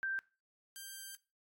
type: tone pair in turn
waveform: sine / 5% pulse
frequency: 1568 / 1575.7 Hz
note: G6 / G6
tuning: 0 / +9 cents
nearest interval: unison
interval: 9 cents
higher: second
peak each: -34 / -35 dBFS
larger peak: first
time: 0.03-0.19 / 0.76-1.15 s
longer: second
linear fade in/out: 0 ms
effects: noise-tail reverb RT60 0.3 s tail -19 dB re dry + AAC 64 kbps